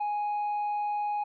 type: tone with tanh clipping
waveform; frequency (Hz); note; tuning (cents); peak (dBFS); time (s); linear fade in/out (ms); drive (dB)
sine; 830.6; G#5; 0; -28; 0-1.24; 10; 2
effects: none